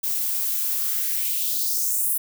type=noise with high-pass filter sweep; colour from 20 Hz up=violet; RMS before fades=-24 dBFS; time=0.03-2.18 s; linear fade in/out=10 ms; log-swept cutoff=290 to 11000 Hz; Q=2.4; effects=none